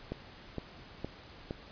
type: click train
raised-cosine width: 2 ms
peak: -22 dBFS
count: 4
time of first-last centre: 0.12-1.509 s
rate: 2.16 Hz
effects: pink hiss -52 dBFS RMS until 1.71 s + resampled to 11025 Hz